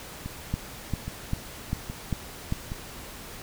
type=two click trains; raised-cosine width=5 ms; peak=-21 / -14 dBFS; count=4 / 6; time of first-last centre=0.26-2.719 / 0.54-2.524 s; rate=1.22 / 2.52 Hz; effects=pink hiss -42 dBFS RMS until 3.42 s